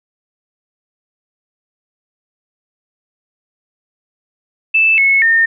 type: tone with pitch steps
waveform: sine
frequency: 2637 / 2192 / 1822.1 Hz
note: E7 / C#7 / A#6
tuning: 0 / -20 / -40 cents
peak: -8 dBFS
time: 4.74-5.46 s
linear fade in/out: 10 ms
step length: 240 ms
effects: none